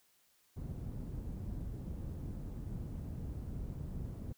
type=low-pass noise; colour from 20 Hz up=white; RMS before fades=-42 dBFS; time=0.56-4.33 s; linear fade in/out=10 ms; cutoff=130 Hz; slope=12 dB/octave; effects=white hiss -71 dBFS RMS until 4.37 s